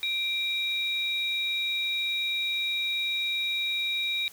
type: tone pair together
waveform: sine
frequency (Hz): 2362 / 3793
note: D7 / A#7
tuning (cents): +9 / +29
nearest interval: minor sixth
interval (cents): 820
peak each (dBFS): -30 / -28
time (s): 0.03-4.28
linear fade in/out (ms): 0
effects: white hiss -50 dBFS RMS until 4.32 s